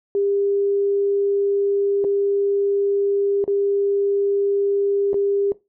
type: tone with dropouts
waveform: sine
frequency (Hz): 400.4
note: G4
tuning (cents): +37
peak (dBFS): -17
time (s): 0.15-5.52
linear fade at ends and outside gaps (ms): 1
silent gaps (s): 2.042-2.047 / 3.441-3.478 / 5.132-5.142
effects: noise-tail reverb RT60 0.2 s tail -17 dB re dry